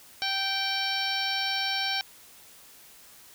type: harmonic tone with a mistuned harmonic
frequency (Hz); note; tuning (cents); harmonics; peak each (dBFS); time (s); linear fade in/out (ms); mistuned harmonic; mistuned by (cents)
780; G5; -9; 1 / 2 / 3 / 4 / 5 / 6 / 7; -34 / -34 / -34 / -34 / -34 / -34 / -34; 0.22-2.01; 0; 6; -70
effects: white hiss -52 dBFS RMS until 3.34 s